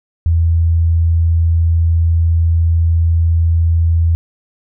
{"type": "tone", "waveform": "sine", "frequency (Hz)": 83, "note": "E2", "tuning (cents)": 12, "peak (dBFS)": -9, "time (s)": [0.26, 4.15], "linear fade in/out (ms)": 0, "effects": []}